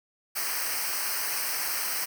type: noise with comb filter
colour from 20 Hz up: white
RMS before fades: -30 dBFS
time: 0.35-2.06 s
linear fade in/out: 20 ms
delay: 0.28 ms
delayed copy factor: -0.9
effects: none